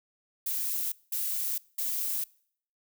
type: noise bursts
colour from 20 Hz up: violet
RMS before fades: -31 dBFS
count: 3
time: 0.46-2.24 s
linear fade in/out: 5 ms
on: 460 ms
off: 200 ms
effects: noise-tail reverb RT60 0.6 s tail -24 dB re dry